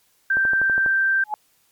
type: tone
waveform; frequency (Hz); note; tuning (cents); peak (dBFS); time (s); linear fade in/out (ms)
sine; 1568; G6; 0; -16; 0.3-1.24; 5
type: click train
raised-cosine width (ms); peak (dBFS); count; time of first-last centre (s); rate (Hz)
1; -18; 7; 0.37-0.862; 12.2
type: tone with exponential growth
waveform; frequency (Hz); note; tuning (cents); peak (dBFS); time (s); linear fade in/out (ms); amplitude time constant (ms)
sine; 847; G#5; +34; -17; 1.24-1.34; 1; 20
effects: white hiss -62 dBFS RMS until 1.71 s + MP3 96 kbps